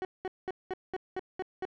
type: tone bursts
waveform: 30% pulse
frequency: 374 Hz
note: F#4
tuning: 19 cents sharp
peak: -29 dBFS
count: 8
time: 0.02-1.652 s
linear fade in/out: 0 ms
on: 29 ms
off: 200 ms
effects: low-pass 2000 Hz 12 dB/octave